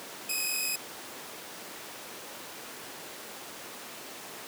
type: tone pair together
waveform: 10% pulse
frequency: 2500 / 2544 Hz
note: D#7 / D#7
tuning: +8 / +38 cents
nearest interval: unison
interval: 30 cents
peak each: -23 dBFS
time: 0.29-0.76 s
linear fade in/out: 5 ms
effects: pink hiss -42 dBFS RMS until 4.47 s + high-pass 300 Hz 12 dB/octave